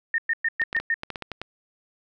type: tone bursts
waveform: sine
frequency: 1829 Hz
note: A#6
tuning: 33 cents flat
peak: -20 dBFS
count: 6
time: 0.14-0.942 s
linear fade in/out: 2 ms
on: 42 ms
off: 110 ms
type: clicks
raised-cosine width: 0.3 ms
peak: -16 dBFS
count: 10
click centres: 0.617 / 0.729 / 0.766 / 0.8 / 1.034 / 1.103 / 1.158 / 1.223 / 1.317 / 1.416 s
effects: none